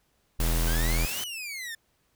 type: tone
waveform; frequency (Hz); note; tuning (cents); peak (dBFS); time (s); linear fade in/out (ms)
square; 41.04; E1; -7; -24; 0.39-1.06; 10
type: noise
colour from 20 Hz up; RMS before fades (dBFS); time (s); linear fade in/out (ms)
white; -34; 0.4-1.24; 2
type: exponential two-way sweep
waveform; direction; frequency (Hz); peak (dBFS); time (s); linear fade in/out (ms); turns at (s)
sawtooth; up then down; 1500 to 3079 to 1763; -31; 0.67-1.75; 5; 1.22
effects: pink hiss -70 dBFS RMS until 2.15 s